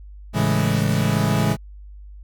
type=chord; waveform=40% pulse; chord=A major seventh; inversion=none; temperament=equal; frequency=110 / 138.59 / 164.81 / 207.7 Hz; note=A2 / C#3 / E3 / G#3; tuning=0 / 0 / 0 / 0 cents; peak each=-22 dBFS; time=0.33-1.57 s; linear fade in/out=50 ms; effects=added 50 Hz sine -37 dBFS peak until 2.23 s